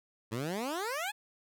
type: exponential sweep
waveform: 15% pulse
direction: up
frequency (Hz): 105.4 to 877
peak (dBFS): -27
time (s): 0.31-1.12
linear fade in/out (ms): 20
effects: none